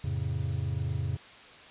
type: chord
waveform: triangle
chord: F augmented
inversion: none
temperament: just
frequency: 87.31 / 109.13 / 136.42 Hz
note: F2 / A2 / C#3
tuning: 0 / -14 / -27 cents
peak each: -31 dBFS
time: 0.04-1.17 s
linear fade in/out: 5 ms
effects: white hiss -50 dBFS RMS until 1.7 s + resampled to 8000 Hz